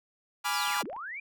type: chord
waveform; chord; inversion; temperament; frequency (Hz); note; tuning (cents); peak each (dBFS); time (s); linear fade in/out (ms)
sawtooth; G# diminished seventh; none; equal; 830.6 / 987.8 / 1174.7 / 1396.9; G#5 / B5 / D6 / F6; 0 / 0 / 0 / 0; -30; 0.44-0.83; 20
type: linear two-way sweep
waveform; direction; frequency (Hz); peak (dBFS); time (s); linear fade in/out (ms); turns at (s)
sine; down then up; 5490 to 174.61 to 2424; -36; 0.53-1.2; 5; 0.84
type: clicks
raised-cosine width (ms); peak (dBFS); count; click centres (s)
0.5; -35; 8; 0.677 / 0.709 / 0.768 / 0.809 / 0.856 / 0.899 / 0.93 / 0.964
effects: none